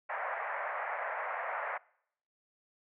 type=band-pass noise; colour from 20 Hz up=pink; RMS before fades=-37 dBFS; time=0.09-1.78 s; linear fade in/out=10 ms; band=570 to 2100 Hz; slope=48 dB/octave; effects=noise-tail reverb RT60 0.7 s tail -24 dB re dry